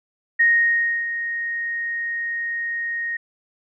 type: tone with ADSR envelope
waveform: sine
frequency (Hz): 1864.7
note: A#6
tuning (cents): 0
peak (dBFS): -12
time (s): 0.39-3.17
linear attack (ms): 14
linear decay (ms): 650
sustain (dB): -11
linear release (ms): 6
effects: none